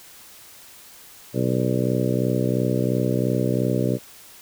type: harmonic tone with a mistuned harmonic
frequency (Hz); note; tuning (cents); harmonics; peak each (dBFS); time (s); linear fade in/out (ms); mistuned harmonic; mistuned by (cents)
62.9; B1; +32; 2 / 3 / 4 / 5 / 6 / 7 / 8 / 9; -24 / -26 / -27 / -28 / -29 / -29 / -30 / -31; 1.33-3.99; 50; 9; +60
effects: white hiss -46 dBFS RMS until 4.41 s